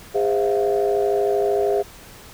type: tone cluster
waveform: sine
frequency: 407.2 / 517 / 655 / 708 Hz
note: G#4 / C5 / E5 / F5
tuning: -34 / -21 / -11 / +23 cents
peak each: -18 / -25 / -24 / -26 dBFS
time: 0.14-1.83 s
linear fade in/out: 20 ms
effects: tanh soft clip ceiling -9 dBFS + pink hiss -43 dBFS RMS until 2.33 s